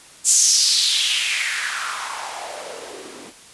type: noise with band-pass filter sweep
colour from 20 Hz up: blue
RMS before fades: -21 dBFS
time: 0.24-3.33 s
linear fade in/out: 50 ms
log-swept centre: 7600 to 270 Hz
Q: 3.8
effects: white hiss -45 dBFS RMS until 3.53 s + resampled to 24000 Hz